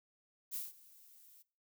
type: noise with ADSR envelope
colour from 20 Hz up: violet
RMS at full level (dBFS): -39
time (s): 0.51-1.43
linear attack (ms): 34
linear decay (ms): 180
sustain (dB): -22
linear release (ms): 18
effects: noise-tail reverb RT60 0.4 s tail -21 dB re dry